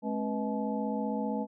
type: tone cluster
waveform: sine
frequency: 214.2 / 269.6 / 489.8 / 635 / 859 Hz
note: A3 / C#4 / B4 / D#5 / A5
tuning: -46 / -48 / -14 / +35 / -42 cents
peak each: -32 / -36 / -37 / -40 / -38 dBFS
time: 0.02-1.47 s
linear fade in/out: 50 ms
effects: none